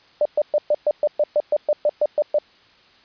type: tone bursts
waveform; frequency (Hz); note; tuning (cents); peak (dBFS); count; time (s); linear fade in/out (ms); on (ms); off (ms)
sine; 596; D5; +25; -14; 14; 0.21-2.386; 2; 44; 120
effects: white hiss -53 dBFS RMS until 3.04 s + resampled to 11025 Hz